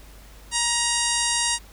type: harmonic tone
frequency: 944 Hz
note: A#5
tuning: 22 cents sharp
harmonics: 1 / 2 / 3 / 4 / 5 / 6 / 7 / 8 / 9 / 10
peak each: -30 / -30 / -30 / -30 / -30 / -30 / -30 / -30 / -30 / -30 dBFS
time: 0.51-1.59 s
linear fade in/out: 50 ms
effects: added 50 Hz sine -45 dBFS peak until 1.72 s + pink hiss -50 dBFS RMS until 1.72 s